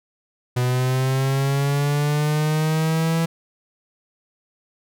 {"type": "linear sweep", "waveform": "45% pulse", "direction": "up", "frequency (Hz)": [123.47, 165.7], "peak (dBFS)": -18, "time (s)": [0.56, 3.26], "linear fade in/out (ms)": 10, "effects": []}